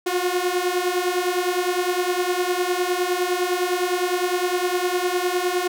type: beating tone pair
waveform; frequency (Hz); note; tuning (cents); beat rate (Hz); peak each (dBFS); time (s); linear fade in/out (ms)
sawtooth; 354.6 / 364.4; F4 / F#4; +26 / -26; 9.8; -20 / -19; 0.06-5.68; 10
effects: none

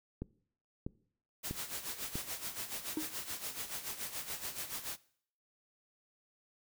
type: click train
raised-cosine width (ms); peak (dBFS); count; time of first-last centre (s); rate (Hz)
3; -25; 4; 0.22-2.155; 1.55
type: noise with tremolo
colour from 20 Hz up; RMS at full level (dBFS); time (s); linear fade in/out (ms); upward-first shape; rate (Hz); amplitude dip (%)
white; -39; 1.43-4.97; 20; sine; 7; 70
type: tone with exponential decay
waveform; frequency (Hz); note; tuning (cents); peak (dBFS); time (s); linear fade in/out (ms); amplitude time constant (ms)
triangle; 311.1; D#4; 0; -27; 2.97-3.09; 2; 26
effects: noise-tail reverb RT60 0.6 s tail -21 dB re dry

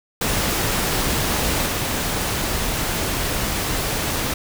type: noise with level steps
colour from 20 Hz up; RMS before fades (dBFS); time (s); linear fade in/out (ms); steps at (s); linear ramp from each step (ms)
pink; -21 / -23; 0.21-4.34; 5; 1.66; 2
effects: none

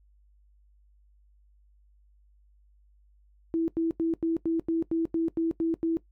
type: tone bursts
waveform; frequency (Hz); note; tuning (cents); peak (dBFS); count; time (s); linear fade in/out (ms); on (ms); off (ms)
sine; 328.8; E4; -4; -23; 11; 3.54-5.97; 0; 140; 89
effects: noise-tail reverb RT60 0.1 s tail -17 dB re dry + added 50 Hz sine -58 dBFS peak until 6.11 s

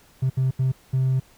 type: tone bursts at uneven times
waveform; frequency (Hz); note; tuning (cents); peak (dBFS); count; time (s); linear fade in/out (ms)
triangle; 130.9; C3; +1; -15; 4; 0.22-0.3 / 0.37-0.51 / 0.59-0.72 / 0.93-1.2; 10
effects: tanh soft clip ceiling -14 dBFS + pink hiss -55 dBFS RMS until 1.37 s

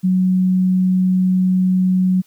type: tone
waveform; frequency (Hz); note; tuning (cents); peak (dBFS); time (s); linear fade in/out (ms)
sine; 185; F#3; 0; -12; 0.03-2.22; 20
effects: white hiss -56 dBFS RMS until 2.26 s

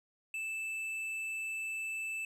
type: tone with tanh clipping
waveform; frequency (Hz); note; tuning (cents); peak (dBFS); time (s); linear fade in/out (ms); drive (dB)
sine; 2637; E7; 0; -37; 0.34-2.25; 2; 8
effects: none

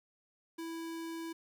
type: tone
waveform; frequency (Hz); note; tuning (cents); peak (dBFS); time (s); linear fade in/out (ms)
square; 329.6; E4; 0; -40; 0.58-1.33; 10
effects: 11-bit

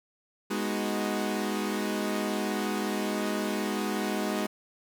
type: chord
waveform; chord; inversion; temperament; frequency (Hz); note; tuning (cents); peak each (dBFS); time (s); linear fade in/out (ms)
sawtooth; G# minor seventh; none; equal; 207.7 / 246.9 / 311.1 / 370; G#3 / B3 / D#4 / F#4; 0 / 0 / 0 / 0; -27 / -32 / -31 / -31; 0.5-4.47; 10
effects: none

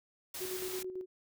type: noise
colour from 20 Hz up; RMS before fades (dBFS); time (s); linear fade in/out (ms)
white; -42; 0.34-0.83; 5
type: tone with tremolo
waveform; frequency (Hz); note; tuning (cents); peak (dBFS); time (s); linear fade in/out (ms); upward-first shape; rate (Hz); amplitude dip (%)
sine; 370; F#4; 0; -36; 0.4-1.06; 20; square; 9; 50
effects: none

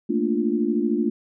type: chord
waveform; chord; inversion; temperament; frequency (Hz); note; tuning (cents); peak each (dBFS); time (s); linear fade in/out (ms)
sine; Bb major seventh; third; equal; 220 / 233.1 / 293.7 / 349.2; A3 / Bb3 / D4 / F4; 0 / 0 / 0 / 0; -25; 0.09-1.1; 10
effects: none

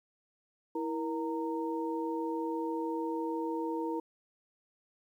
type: tone cluster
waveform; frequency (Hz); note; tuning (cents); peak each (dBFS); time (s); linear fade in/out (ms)
sine; 325.7 / 472 / 923; E4 / A#4 / A#5; -21 / +22 / -17; -34 / -37 / -38; 0.75-4; 5
effects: 11-bit

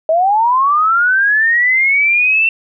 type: linear sweep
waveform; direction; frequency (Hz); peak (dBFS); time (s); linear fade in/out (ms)
sine; up; 622.3 to 2700; -9; 0.09-2.49; 2
effects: none

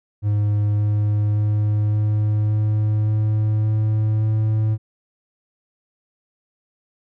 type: tone with pitch steps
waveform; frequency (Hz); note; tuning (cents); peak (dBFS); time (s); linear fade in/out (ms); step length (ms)
triangle; 104 / 104.66 / 105.33 / 106 / 106.68 / 107.36 / 108.04 / 108.73; G#2 / G#2 / G#2 / G#2 / G#2 / A2 / A2 / A2; +3 / +14 / +25 / +36 / +47 / -42 / -31 / -20; -14; 0.22-4.78; 50; 570
effects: none

